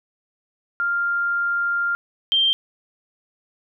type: tone pair in turn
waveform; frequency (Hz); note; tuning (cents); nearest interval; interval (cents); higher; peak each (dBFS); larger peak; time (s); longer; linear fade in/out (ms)
sine; 1396.9 / 3161; F6 / G7; 0 / +14; octave + major second; 1414; second; -19 / -15; second; 0.8-1.95 / 2.32-2.53; first; 0
effects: none